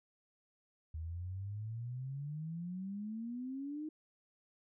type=exponential sweep; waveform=sine; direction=up; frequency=77.78 to 313.5 Hz; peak=-39 dBFS; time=0.94-3.89 s; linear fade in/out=5 ms; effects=none